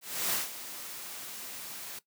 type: noise with ADSR envelope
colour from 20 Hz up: white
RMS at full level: -29 dBFS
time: 0.01-1.99 s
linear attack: 320 ms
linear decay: 150 ms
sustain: -13 dB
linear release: 4 ms
effects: noise-tail reverb RT60 0.1 s tail -17 dB re dry + high-pass 150 Hz 12 dB/octave